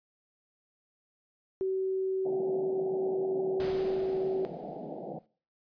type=tone; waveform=sine; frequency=380 Hz; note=F#4; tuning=46 cents sharp; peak=-27 dBFS; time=1.61-4.45 s; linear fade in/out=0 ms
type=band-pass noise; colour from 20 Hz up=white; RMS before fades=-40 dBFS; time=2.25-5.19 s; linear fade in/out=5 ms; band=140 to 790 Hz; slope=96 dB/octave
type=noise with exponential decay; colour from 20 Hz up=pink; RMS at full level=-40 dBFS; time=3.6-5.26 s; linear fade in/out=0 ms; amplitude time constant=360 ms
effects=noise-tail reverb RT60 0.4 s tail -20 dB re dry + resampled to 11025 Hz